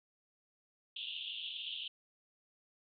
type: band-pass noise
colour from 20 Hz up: pink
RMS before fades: -43 dBFS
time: 0.96-1.88 s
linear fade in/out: 5 ms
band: 2800 to 3600 Hz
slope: 96 dB/octave
effects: none